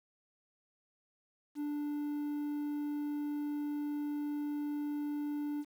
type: tone with quantisation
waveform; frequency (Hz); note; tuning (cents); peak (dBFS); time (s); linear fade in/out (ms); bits
triangle; 293.7; D4; 0; -32; 1.55-5.65; 50; 10
effects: none